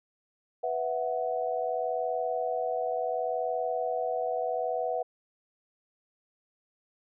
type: chord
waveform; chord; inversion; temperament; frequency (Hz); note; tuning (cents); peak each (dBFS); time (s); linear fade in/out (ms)
sine; B suspended fourth; none; equal; 493.9 / 659.3 / 740; B4 / E5 / F#5; 0 / 0 / 0; -32; 0.63-5.03; 10
effects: none